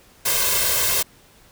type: noise with comb filter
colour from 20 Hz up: white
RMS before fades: -20 dBFS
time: 0.25-1.03 s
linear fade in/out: 10 ms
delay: 1.9 ms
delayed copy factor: +1
effects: pink hiss -52 dBFS RMS until 1.51 s